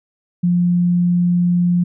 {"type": "tone", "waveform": "sine", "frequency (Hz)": 175.9, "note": "F3", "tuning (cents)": 13, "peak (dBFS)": -12, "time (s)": [0.43, 1.84], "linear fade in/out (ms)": 10, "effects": []}